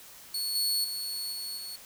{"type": "tone with level steps", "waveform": "sawtooth", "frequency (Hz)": 4400, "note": "C#8", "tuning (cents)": -14, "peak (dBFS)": [-27, -23, -30, -32, -35], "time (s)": [0.34, 1.76], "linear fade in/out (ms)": 5, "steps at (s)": [0.55, 0.84, 1.32, 1.57], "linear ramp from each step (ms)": 5, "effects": ["white hiss -50 dBFS RMS until 1.85 s"]}